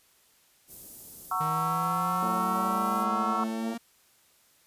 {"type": "band-stop noise", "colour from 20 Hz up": "white", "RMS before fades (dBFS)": -44, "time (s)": [0.67, 3.07], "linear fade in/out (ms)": 50, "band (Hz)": [410, 9300], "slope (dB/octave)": 12}
{"type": "chord", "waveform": "sine", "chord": "F# dominant seventh", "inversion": "none", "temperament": "just", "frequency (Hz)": [740, 925, 1110, 1332], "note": ["F#5", "A#5", "C#6", "E6"], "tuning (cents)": [0, -14, 2, 18], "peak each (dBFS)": [-34, -35, -30, -30], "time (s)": [1.31, 3.44], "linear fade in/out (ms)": 5}
{"type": "exponential sweep", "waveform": "45% pulse", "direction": "up", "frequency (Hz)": [155.9, 233.1], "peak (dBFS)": -33, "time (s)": [1.4, 3.78], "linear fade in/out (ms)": 10}
{"type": "harmonic tone", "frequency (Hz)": 112.2, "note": "A2", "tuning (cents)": 34, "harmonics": [2, 3, 4, 5, 6, 7, 8], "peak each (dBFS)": [-36, -40, -42, -44, -46, -47, -48], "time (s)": [2.22, 3.75], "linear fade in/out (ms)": 10}
{"effects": ["white hiss -63 dBFS RMS until 4.66 s", "resampled to 32000 Hz"]}